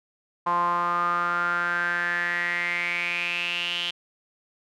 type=tone with band-pass filter sweep; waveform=sawtooth; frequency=174 Hz; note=F3; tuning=6 cents flat; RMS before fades=-26 dBFS; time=0.46-3.91 s; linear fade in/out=10 ms; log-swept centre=1000 to 3100 Hz; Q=8.1; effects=none